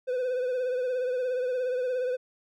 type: tone with vibrato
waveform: triangle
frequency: 504 Hz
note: B4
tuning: 35 cents sharp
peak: -24 dBFS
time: 0.07-2.17 s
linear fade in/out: 20 ms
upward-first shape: triangle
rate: 17 Hz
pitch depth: 58 cents each way
effects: none